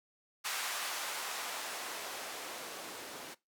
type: noise with band-pass filter sweep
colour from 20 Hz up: blue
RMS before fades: -41 dBFS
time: 0.44-3.35 s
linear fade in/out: 20 ms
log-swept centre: 1200 to 300 Hz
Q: 0.84
effects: noise-tail reverb RT60 0.2 s tail -20 dB re dry